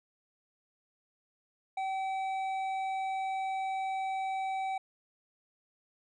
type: tone with hard clipping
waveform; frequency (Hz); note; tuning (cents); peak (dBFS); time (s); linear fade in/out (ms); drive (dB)
triangle; 767; G5; -38; -33; 1.77-4.78; 5; 11
effects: resampled to 22050 Hz